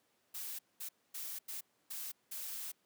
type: noise bursts at uneven times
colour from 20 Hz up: blue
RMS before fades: -43 dBFS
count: 6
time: 0.34-0.59 / 0.8-0.89 / 1.14-1.39 / 1.48-1.61 / 1.9-2.12 / 2.31-2.72 s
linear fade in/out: 10 ms
effects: pink hiss -75 dBFS RMS until 2.85 s + high-pass 200 Hz 12 dB/octave